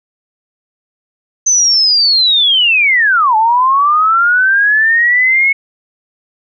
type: linear two-way sweep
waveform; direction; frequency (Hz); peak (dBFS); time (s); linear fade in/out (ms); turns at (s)
sine; down then up; 6200 to 854 to 2203; -7; 1.46-5.53; 10; 3.36
effects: none